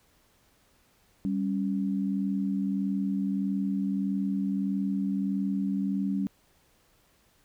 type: tone pair together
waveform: sine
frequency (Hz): 196 / 277.6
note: G3 / C#4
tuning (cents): 0 / +3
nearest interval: tritone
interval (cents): 603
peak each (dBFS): -27 / -31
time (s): 1.25-6.27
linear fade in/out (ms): 0
effects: pink hiss -65 dBFS RMS until 7.44 s